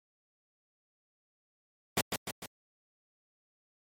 pink noise with echo, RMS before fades -27 dBFS, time 1.97-2.01 s, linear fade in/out 2 ms, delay 150 ms, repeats 3, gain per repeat -5 dB, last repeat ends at 2.46 s, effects high-pass 100 Hz 12 dB/octave + MP3 64 kbps

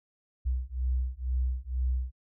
sine beating tone pair, 62.2 / 64.3 Hz, B1 / C2, +13 / -30 cents, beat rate 2.1 Hz, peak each -30 dBFS, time 0.45-2.12 s, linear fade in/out 20 ms, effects none

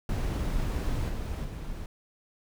brown noise with level steps, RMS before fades -29 / -33 / -37 dBFS, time 0.09-1.86 s, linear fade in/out 2 ms, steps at 1.08 / 1.44 s, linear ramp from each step 20 ms, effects none

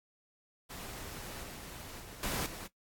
pink noise with level steps, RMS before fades -45 / -47 / -50 / -35 / -45 dBFS, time 0.69-2.68 s, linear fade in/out 20 ms, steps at 1.43 / 2 / 2.23 / 2.46 s, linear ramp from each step 2 ms, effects noise-tail reverb RT60 0.1 s tail -17 dB re dry + AAC 64 kbps

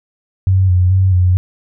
sine tone with vibrato, 92.5 Hz, F#2, in tune, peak -8 dBFS, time 0.47-1.37 s, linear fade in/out 0 ms, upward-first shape square, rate 2.3 Hz, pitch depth 39 cents each way, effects none

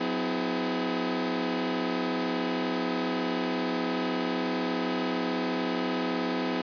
sawtooth tone cluster, 181 / 253.2 / 323.3 / 415.5 Hz, F#3 / B3 / E4 / G#4, -38 / +43 / -34 / +1 cents, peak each -32 / -26 / -29 / -31 dBFS, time 0-6.62 s, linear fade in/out 10 ms, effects resampled to 11025 Hz + 8-bit

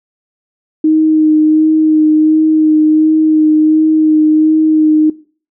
sine tone with vibrato, 311.1 Hz, D#4, in tune, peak -6 dBFS, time 0.84-5.1 s, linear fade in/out 5 ms, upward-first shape sine, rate 1.4 Hz, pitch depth 16 cents each way, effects noise-tail reverb RT60 0.4 s tail -19 dB re dry

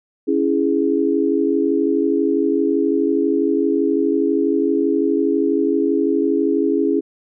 sine chord, C# minor, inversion none, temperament equal, 277.2 / 329.6 / 415.3 Hz, C#4 / E4 / G#4, 0 / 0 / 0 cents, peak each -19 dBFS, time 0.27-7.01 s, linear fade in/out 20 ms, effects none

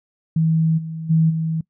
sine tone with level steps, 161.1 Hz, E3, 39 cents flat, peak -14 / -26 / -12 / -19 dBFS, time 0.36-1.61 s, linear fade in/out 5 ms, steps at 0.77 / 1.09 / 1.29 s, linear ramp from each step 20 ms, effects noise-tail reverb RT60 0.1 s tail -22 dB re dry

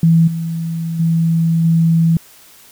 sine tone with level steps, 164.81 Hz, E3, in tune, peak -7 / -18 / -11 / -9 dBFS, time 0.03-2.17 s, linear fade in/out 2 ms, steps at 0.27 / 0.99 / 1.64 s, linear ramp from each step 10 ms, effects white hiss -44 dBFS RMS until 2.71 s

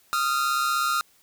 45% pulse tone pair together, 1242 / 1378.1 Hz, D#6 / F6, -3 / -23 cents, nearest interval major second, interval 180 cents, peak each -25 dBFS, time 0.13-1.01 s, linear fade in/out 0 ms, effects white hiss -60 dBFS RMS until 1.22 s

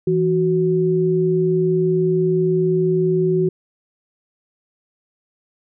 sine tone pair together, 164.81 / 370.8 Hz, E3 / F#4, 0 / +4 cents, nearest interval octave + major second, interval 1404 cents, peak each -19 / -16 dBFS, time 0.07-3.49 s, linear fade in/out 5 ms, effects none

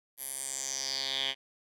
10% pulse tone with band-pass filter sweep, 134.8 Hz, C#3, 48 cents flat, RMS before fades -35 dBFS, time 0.17-1.35 s, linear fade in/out 50 ms, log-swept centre 12000 to 2900 Hz, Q 4.8, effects none

